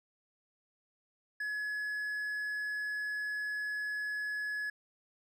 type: tone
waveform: triangle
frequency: 1695 Hz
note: G#6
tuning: 35 cents sharp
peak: -32 dBFS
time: 1.4-4.7 s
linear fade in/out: 5 ms
effects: none